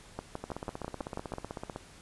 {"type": "two click trains", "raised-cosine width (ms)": 1, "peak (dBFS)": [-23, -21], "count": [22, 8], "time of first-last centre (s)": [[0.44, 1.761], [0.19, 1.338]], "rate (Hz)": [15.9, 6.1], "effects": ["pink hiss -54 dBFS RMS until 2.01 s", "resampled to 24000 Hz"]}